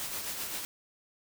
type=noise with tremolo; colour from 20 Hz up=white; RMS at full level=-35 dBFS; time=0-0.65 s; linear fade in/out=0 ms; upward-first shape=triangle; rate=7.7 Hz; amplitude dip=45%; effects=none